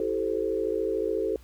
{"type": "chord", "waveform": "sine", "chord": "A minor seventh", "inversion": "second", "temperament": "equal with one note detuned", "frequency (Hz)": [329.6, 386.2, 440, 523.3], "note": ["E4", "G4", "A4", "C5"], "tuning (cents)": [0, -26, 0, 0], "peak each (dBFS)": [-33, -30, -28, -33], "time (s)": [0, 1.36], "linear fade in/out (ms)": 2, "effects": ["added 60 Hz sine -48 dBFS peak until 1.43 s", "pink hiss -59 dBFS RMS until 1.43 s"]}